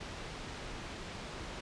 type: low-pass noise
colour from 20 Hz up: pink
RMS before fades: -44 dBFS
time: 0-1.61 s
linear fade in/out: 10 ms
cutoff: 5000 Hz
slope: 12 dB/octave
effects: resampled to 22050 Hz